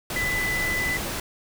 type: tone in noise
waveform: sine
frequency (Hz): 1999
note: B6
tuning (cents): +20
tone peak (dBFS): -24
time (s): 0.16-0.97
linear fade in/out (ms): 2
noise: pink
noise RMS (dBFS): -30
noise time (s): 0.1-1.2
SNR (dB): +3
effects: none